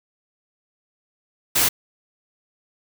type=noise; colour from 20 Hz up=white; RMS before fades=-18 dBFS; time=1.55-1.69 s; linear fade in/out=10 ms; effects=none